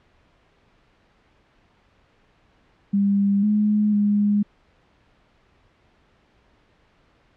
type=tone with pitch steps; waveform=sine; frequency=199.9 / 210.2 / 205.9 Hz; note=G3 / G#3 / G#3; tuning=+34 / +21 / -15 cents; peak=-16 dBFS; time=2.93-4.43 s; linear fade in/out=10 ms; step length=500 ms; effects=pink hiss -60 dBFS RMS until 7.36 s + low-pass 3000 Hz 12 dB/octave